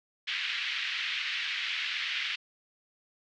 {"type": "band-pass noise", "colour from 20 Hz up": "white", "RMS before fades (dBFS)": -33, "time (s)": [0.27, 2.36], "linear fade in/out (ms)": 10, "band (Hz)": [1800, 3400], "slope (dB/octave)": 24, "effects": ["low-pass 6000 Hz 12 dB/octave"]}